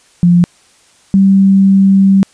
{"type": "tone pair in turn", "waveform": "sine", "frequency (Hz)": [174.61, 194.3], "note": ["F3", "G3"], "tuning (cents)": [0, -15], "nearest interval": "major second", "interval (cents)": 185, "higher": "second", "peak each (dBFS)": -4, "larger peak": "neither", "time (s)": [[0.23, 0.44], [1.14, 2.23]], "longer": "second", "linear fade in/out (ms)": 0, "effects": ["white hiss -48 dBFS RMS until 2.33 s", "resampled to 22050 Hz"]}